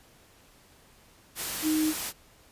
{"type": "tone in noise", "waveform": "sine", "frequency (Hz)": 311.1, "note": "D#4", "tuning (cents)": 0, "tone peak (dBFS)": -23, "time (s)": [1.62, 1.94], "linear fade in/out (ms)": 50, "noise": "white", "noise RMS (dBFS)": -33, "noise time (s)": [1.35, 2.13], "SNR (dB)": 7, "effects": ["pink hiss -58 dBFS RMS until 2.51 s", "resampled to 32000 Hz"]}